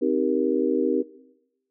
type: chord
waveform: sine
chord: C minor seventh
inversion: none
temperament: just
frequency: 261.6 / 314 / 392.4 / 470.9 Hz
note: C4 / Eb4 / G4 / Bb4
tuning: 0 / +16 / +2 / +18 cents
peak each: -25 dBFS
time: 0.01-1.03 s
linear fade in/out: 20 ms
effects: noise-tail reverb RT60 0.9 s tail -18 dB re dry